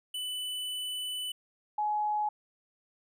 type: tone pair in turn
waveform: square / sine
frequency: 2990 / 842.9 Hz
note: F#7 / G#5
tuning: +17 / +25 cents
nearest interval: octave + minor seventh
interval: 2192 cents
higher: first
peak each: -34 / -27 dBFS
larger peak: second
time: 0.14-1.32 / 1.78-2.29 s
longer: first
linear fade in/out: 5 ms
effects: none